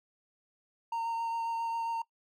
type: tone with vibrato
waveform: triangle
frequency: 919 Hz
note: A#5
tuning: 25 cents flat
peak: -29 dBFS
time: 0.92-2.02 s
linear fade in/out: 5 ms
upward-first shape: triangle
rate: 7.4 Hz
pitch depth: 14 cents each way
effects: noise-tail reverb RT60 0.1 s tail -21 dB re dry